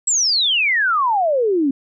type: exponential sweep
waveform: sine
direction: down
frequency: 7902 to 261.6 Hz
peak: -14 dBFS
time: 0.07-1.71 s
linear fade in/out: 5 ms
effects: none